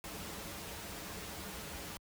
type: noise with comb filter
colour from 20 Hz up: pink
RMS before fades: -44 dBFS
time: 0.04-1.97 s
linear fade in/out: 0 ms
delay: 8 ms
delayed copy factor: -0.65
effects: high-pass 60 Hz 12 dB/octave